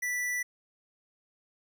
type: tone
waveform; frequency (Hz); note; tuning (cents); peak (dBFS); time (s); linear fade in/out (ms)
square; 1970; B6; -5; -30; 0.02-0.43; 10
effects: none